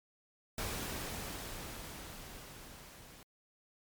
pink noise with level ramp, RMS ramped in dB -38 to -55 dBFS, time 0.58-3.23 s, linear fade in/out 2 ms, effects MP3 96 kbps

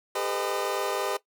25% pulse tone cluster, 400.4 / 444.1 / 504 / 614 Hz, G4 / A4 / B4 / D#5, +37 / +16 / +35 / -23 cents, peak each -28 / -32 / -28 / -29 dBFS, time 0.15-1.17 s, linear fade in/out 5 ms, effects noise-tail reverb RT60 0.1 s tail -17 dB re dry

